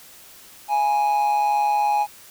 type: tone with amplitude modulation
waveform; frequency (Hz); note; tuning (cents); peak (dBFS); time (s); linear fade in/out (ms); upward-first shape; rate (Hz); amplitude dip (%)
triangle; 830.6; G#5; 0; -13; 0.68-2.07; 50; sine; 142; 50
effects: white hiss -46 dBFS RMS until 2.3 s